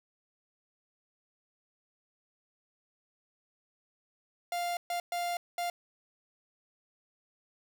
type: tone bursts at uneven times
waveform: 45% pulse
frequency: 698.5 Hz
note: F5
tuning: in tune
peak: -31 dBFS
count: 4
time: 4.52-4.77 / 4.9-5 / 5.12-5.37 / 5.58-5.7 s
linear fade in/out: 2 ms
effects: none